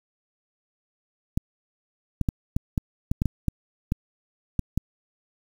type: clicks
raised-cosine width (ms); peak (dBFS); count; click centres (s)
5; -10; 12; 1.375 / 2.213 / 2.288 / 2.565 / 2.778 / 3.115 / 3.219 / 3.257 / 3.483 / 3.921 / 4.593 / 4.776
effects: 7-bit